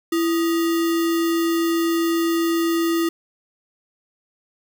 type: tone with sample-and-hold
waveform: sine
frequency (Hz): 333.7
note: E4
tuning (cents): +21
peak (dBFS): -17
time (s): 0.12-3.09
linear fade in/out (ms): 5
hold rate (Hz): 1575
effects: none